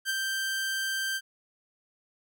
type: tone with ADSR envelope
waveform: sawtooth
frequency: 1568 Hz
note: G6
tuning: in tune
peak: -22 dBFS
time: 0.05-1.21 s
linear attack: 46 ms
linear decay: 22 ms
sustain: -3 dB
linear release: 49 ms
effects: none